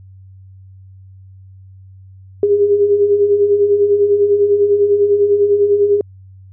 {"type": "beating tone pair", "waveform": "sine", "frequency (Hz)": [398.7, 408.7], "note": ["G4", "G#4"], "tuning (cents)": [29, -28], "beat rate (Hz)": 10, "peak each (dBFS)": [-18, -10], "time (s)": [2.43, 6.01], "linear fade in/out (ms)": 2, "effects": ["added 95 Hz sine -37 dBFS peak until 6.52 s"]}